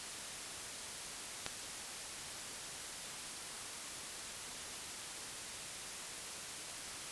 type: click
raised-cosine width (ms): 0.2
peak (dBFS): -19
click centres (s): 1.464
effects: white hiss -45 dBFS RMS until 7.11 s + resampled to 24000 Hz